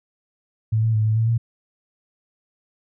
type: tone with pitch steps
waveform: sine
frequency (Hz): 110.1 / 112.2 / 108.3 / 109.2 / 112.8 / 115.7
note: A2 / A2 / A2 / A2 / A2 / A#2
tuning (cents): +2 / +34 / -27 / -13 / +44 / -13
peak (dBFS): -16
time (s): 0.72-1.38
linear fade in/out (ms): 10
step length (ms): 110
effects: none